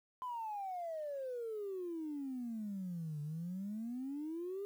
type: exponential two-way sweep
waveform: sine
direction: down then up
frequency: 1025 to 145.5 to 409.3 Hz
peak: -38 dBFS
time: 0.22-4.65 s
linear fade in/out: 0 ms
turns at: 3.21 s
effects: tanh soft clip ceiling -34 dBFS + 11-bit